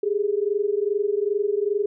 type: tone pair together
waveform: sine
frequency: 399 / 421.5 Hz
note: G4 / G#4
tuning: +31 / +26 cents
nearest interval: minor second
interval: 95 cents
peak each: -23 dBFS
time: 0.03-1.86 s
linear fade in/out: 5 ms
effects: none